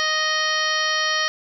harmonic tone, 622.3 Hz, D#5, in tune, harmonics 1 / 2 / 3 / 4 / 5 / 6 / 7 / 8 / 9, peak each -31 / -26 / -23 / -35 / -27 / -35 / -28 / -34 / -29 dBFS, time 0-1.28 s, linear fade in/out 0 ms, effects none

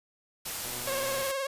white noise, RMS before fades -35 dBFS, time 0.45-1.32 s, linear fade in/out 10 ms
click train, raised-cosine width 1 ms, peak -31 dBFS, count 71, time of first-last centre 0.65-1.224 s, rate 122 Hz
sawtooth tone with vibrato, 542 Hz, C#5, 39 cents flat, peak -26 dBFS, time 0.87-1.47 s, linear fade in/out 5 ms, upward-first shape sine, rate 19 Hz, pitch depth 44 cents each way
effects resampled to 32000 Hz

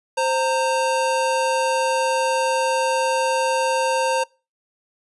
square tone pair together, 524.1 / 920 Hz, C5 / A#5, +3 / -23 cents, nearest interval minor seventh, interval 974 cents, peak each -22 dBFS, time 0.17-4.24 s, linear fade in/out 10 ms, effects noise-tail reverb RT60 0.3 s tail -24 dB re dry + resampled to 24000 Hz

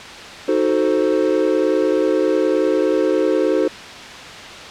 triangle chord, D# diminished seventh, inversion none, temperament equal, 311.1 / 370 / 440 / 523.3 Hz, D#4 / F#4 / A4 / C5, 0 / 0 / 0 / 0 cents, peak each -18 dBFS, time 0.48-3.68 s, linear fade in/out 5 ms, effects white hiss -33 dBFS RMS until 4.7 s + low-pass 4000 Hz 12 dB/octave

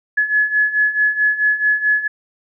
sine beating tone pair, 1700 / 1704.6 Hz, G#6 / G#6, +40 / +45 cents, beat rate 4.6 Hz, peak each -19 / -15 dBFS, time 0.17-2.08 s, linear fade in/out 10 ms, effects none

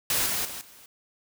white noise with level steps, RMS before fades -25 / -28 / -37 / -51 dBFS, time 0.1-0.86 s, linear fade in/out 2 ms, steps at 0.26 / 0.45 / 0.61 s, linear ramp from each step 2 ms, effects none

